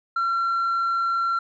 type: tone with tanh clipping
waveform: sine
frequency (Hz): 1363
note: F6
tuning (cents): -43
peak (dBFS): -21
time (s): 0.16-1.39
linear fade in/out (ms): 5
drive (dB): 1
effects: none